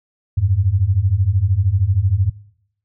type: beating tone pair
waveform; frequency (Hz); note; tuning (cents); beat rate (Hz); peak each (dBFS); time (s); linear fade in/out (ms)
sine; 88.6 / 101.6; F2 / G#2; +25 / -38; 13; -17 / -15; 0.37-2.3; 10
effects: noise-tail reverb RT60 0.7 s tail -21 dB re dry